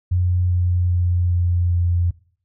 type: tone with pitch steps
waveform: sine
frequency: 89.6 / 88.98 / 88.37 / 87.76 / 87.15 Hz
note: F2 / F2 / F2 / F2 / F2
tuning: +45 / +33 / +21 / +9 / -3 cents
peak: -15 dBFS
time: 0.11-2.11 s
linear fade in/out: 10 ms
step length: 400 ms
effects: noise-tail reverb RT60 0.5 s tail -21 dB re dry